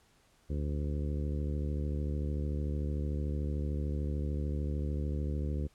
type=harmonic tone; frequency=73.42 Hz; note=D2; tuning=in tune; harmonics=1 / 2 / 3 / 4 / 5 / 6 / 7; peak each=-32 / -38 / -42 / -44 / -46 / -48 / -49 dBFS; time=0.49-5.68 s; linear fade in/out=20 ms; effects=pink hiss -67 dBFS RMS until 5.74 s + low-pass 11000 Hz 12 dB/octave